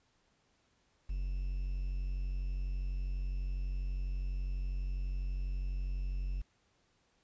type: tone with quantisation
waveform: triangle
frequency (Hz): 46.07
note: F#1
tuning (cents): -7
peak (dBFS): -31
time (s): 1.09-6.42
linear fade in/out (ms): 10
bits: 10
effects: pink hiss -73 dBFS RMS until 7.23 s + resampled to 16000 Hz